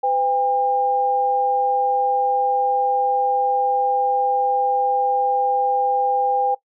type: tone pair together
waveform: sine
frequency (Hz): 506 / 803.2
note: B4 / G5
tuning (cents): +42 / +42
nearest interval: minor sixth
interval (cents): 800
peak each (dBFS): -23 / -17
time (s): 0.03-6.55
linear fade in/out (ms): 10
effects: noise-tail reverb RT60 0.1 s tail -19 dB re dry